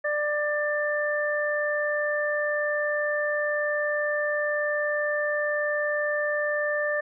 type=harmonic tone; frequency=593 Hz; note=D5; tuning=17 cents sharp; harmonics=1 / 2 / 3; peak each=-26 / -36 / -27 dBFS; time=0.04-7.01 s; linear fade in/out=10 ms; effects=none